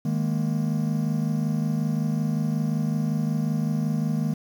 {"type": "chord", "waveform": "triangle", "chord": "D# suspended fourth", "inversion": "none", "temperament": "equal", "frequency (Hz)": [155.56, 207.7, 233.1], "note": ["D#3", "G#3", "A#3"], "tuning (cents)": [0, 0, 0], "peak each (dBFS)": [-23, -26, -26], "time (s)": [0.05, 4.34], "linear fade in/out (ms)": 5, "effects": ["8-bit"]}